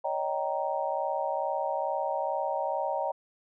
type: chord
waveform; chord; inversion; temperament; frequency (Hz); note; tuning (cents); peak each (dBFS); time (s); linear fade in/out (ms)
sine; Eb dominant seventh; third; just; 560 / 622.3 / 777.8 / 933.4; Db5 / Eb5 / G5 / Bb5; +18 / 0 / -14 / +2; -33; 0.04-3.12; 10
effects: none